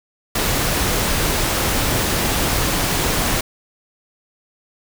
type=noise; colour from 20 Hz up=pink; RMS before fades=-19 dBFS; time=0.35-3.41 s; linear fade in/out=5 ms; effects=none